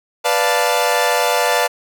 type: chord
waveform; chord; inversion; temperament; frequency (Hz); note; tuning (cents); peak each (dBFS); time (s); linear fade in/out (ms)
sawtooth; B half-diminished seventh; none; equal; 493.9 / 587.3 / 698.5 / 880; B4 / D5 / F5 / A5; 0 / 0 / 0 / 0; -16; 0.24-1.68; 20
effects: none